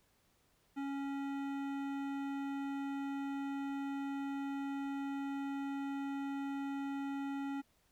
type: tone with hard clipping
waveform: sine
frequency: 277.2 Hz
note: C#4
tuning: in tune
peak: -39 dBFS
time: 0.76-7.62 s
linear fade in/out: 20 ms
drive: 15 dB
effects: pink hiss -73 dBFS RMS until 7.91 s